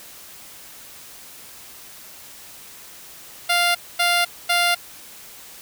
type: tone bursts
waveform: 10% pulse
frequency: 698.5 Hz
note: F5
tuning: in tune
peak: -8 dBFS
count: 3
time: 3.49-4.75 s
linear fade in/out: 10 ms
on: 260 ms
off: 240 ms
effects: white hiss -42 dBFS RMS until 5.61 s